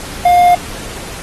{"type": "tone with quantisation", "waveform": "triangle", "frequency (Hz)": 709, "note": "F5", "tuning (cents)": 26, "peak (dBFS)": -3, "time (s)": [0.25, 0.55], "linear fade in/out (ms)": 5, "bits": 5, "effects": ["pink hiss -28 dBFS RMS until 1.22 s", "AAC 32 kbps"]}